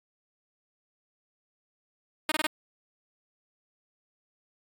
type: tone bursts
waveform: 5% pulse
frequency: 308.8 Hz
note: D#4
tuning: 13 cents flat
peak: -13 dBFS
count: 4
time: 2.29-2.467 s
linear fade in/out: 2 ms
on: 27 ms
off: 23 ms
effects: AAC 48 kbps